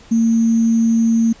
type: tone with sample-and-hold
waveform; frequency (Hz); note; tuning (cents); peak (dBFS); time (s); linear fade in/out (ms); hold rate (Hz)
sine; 228; A#3; -38; -11; 0.11-1.33; 10; 6300
effects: pink hiss -45 dBFS RMS until 1.4 s + resampled to 16000 Hz